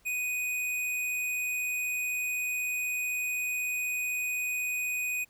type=tone; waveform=square; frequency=2489 Hz; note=D#7; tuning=in tune; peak=-30 dBFS; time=0.05-5.25 s; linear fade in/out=20 ms; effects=pink hiss -65 dBFS RMS until 5.29 s